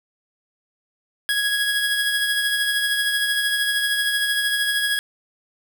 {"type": "tone with tremolo", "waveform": "25% pulse", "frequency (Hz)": 1661.2, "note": "G#6", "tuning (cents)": 0, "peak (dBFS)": -14, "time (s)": [1.29, 4.99], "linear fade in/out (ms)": 0, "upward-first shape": "sine", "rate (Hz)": 13, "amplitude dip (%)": 35, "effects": ["7-bit"]}